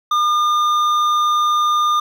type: tone with hard clipping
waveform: triangle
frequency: 1209 Hz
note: D6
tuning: 50 cents sharp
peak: -15 dBFS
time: 0.11-2 s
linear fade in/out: 5 ms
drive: 11 dB
effects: none